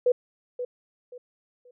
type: tone with echo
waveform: sine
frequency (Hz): 493.9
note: B4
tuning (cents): 0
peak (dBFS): -17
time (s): 0.06-0.12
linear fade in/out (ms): 5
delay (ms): 530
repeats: 3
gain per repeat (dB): -11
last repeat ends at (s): 1.71
effects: none